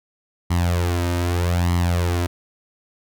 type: tone with flanger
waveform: sawtooth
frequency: 87.31 Hz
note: F2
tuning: in tune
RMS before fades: -20 dBFS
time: 0.5-2.27 s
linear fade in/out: 10 ms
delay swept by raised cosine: 0.97 to 3.27 ms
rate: 0.81 Hz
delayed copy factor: +0.7
effects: none